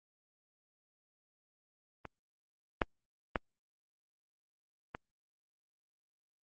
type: clicks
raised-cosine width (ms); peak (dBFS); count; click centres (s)
0.5; -28 / -11 / -14 / -24; 4; 2.053 / 2.818 / 3.358 / 4.949
effects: Opus 24 kbps